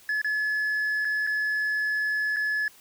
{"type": "tone with dropouts", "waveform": "sine", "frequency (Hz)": 1711, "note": "A6", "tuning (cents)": -49, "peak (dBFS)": -21, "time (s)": [0.09, 2.68], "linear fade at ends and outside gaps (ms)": 2, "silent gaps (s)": [[0.216, 0.245], [1.048, 1.051], [1.267, 1.272], [2.362, 2.367]], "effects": ["tanh soft clip ceiling -23 dBFS", "white hiss -54 dBFS RMS until 2.8 s"]}